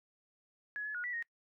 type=tone with pitch steps; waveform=sine; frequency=1687 / 1709 / 1450 / 1957 / 1865 Hz; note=G#6 / G#6 / F#6 / B6 / A#6; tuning=+27 / +49 / -35 / -16 / 0 cents; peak=-36 dBFS; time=0.76-1.225 s; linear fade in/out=0 ms; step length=93 ms; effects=noise-tail reverb RT60 0.1 s tail -23 dB re dry